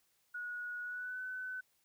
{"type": "tone with pitch glide", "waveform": "sine", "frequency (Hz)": [1457, 1509.3], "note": ["F#6", "F#6"], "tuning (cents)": [-27, 34], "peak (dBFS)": -39, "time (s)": [0.34, 1.61], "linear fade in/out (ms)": 10, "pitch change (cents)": 61, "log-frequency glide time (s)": [0.82, 1.21], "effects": ["white hiss -75 dBFS RMS until 1.84 s"]}